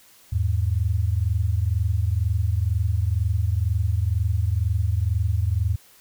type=tone pair together; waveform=sine; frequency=81.75 / 103.83 Hz; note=E2 / G#2; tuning=-14 / 0 cents; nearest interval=major third; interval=414 cents; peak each=-22 dBFS; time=0.32-5.76 s; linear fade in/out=10 ms; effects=white hiss -53 dBFS RMS until 6 s